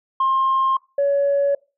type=tone pair in turn; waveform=sine; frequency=1063 / 563.1 Hz; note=C6 / C#5; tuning=+27 / +27 cents; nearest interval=major seventh; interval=1100 cents; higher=first; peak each=-14 / -14 dBFS; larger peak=neither; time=0.2-0.77 / 0.98-1.55 s; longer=neither; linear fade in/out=5 ms; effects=noise-tail reverb RT60 0.3 s tail -24 dB re dry + tanh soft clip ceiling -12 dBFS